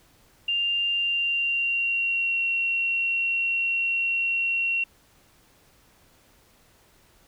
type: tone with pitch glide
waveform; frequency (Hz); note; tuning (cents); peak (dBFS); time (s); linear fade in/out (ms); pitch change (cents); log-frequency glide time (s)
sine; 2794 to 2735; F7 to F7; 0 to -37; -22; 0.48-4.84; 5; -37; 0.91-2.41
effects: pink hiss -59 dBFS RMS until 7.27 s